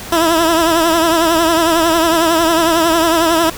15% pulse tone with vibrato, 329.6 Hz, E4, in tune, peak -4 dBFS, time 0.12-3.5 s, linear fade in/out 5 ms, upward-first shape triangle, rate 11 Hz, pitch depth 82 cents each way, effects pink hiss -29 dBFS RMS until 3.57 s

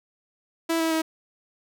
sawtooth tone with pitch steps, 329.6 / 324.9 / 320.2 Hz, E4 / E4 / D#4, 0 / -25 / +50 cents, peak -18 dBFS, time 0.69-1.02 s, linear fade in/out 10 ms, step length 110 ms, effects none

